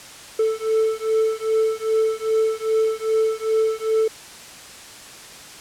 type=beating tone pair; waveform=triangle; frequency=439.7 / 442.2 Hz; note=A4 / A4; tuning=-1 / +9 cents; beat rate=2.5 Hz; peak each=-19 dBFS; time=0.39-4.08 s; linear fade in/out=5 ms; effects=white hiss -40 dBFS RMS until 5.6 s + low-pass 9000 Hz 12 dB/octave